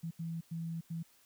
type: tone bursts at uneven times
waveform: sine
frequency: 165.3 Hz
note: E3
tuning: 5 cents sharp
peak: -36 dBFS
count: 4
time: 0.03-0.11 / 0.19-0.41 / 0.51-0.81 / 0.9-1.03 s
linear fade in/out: 10 ms
effects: white hiss -66 dBFS RMS until 1.25 s